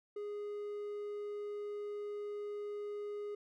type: tone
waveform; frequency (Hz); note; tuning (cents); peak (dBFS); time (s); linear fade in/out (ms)
triangle; 413.5; G#4; -8; -37; 0.16-3.35; 5
effects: none

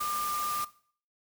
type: tone in noise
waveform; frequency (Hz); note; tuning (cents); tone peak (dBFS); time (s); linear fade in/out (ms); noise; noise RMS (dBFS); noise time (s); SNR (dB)
sine; 1197; D6; +33; -30; 0-0.65; 10; white; -38; 0-0.65; +5
effects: noise-tail reverb RT60 0.5 s tail -18 dB re dry

